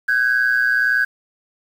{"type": "tone pair together", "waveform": "sine", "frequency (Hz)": [1518.6, 1640], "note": ["F#6", "G#6"], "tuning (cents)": [45, -22], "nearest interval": "minor second", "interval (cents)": 133, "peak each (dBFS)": -16, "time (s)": [0.08, 1.05], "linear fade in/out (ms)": 10, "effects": ["tanh soft clip ceiling -9 dBFS", "7-bit"]}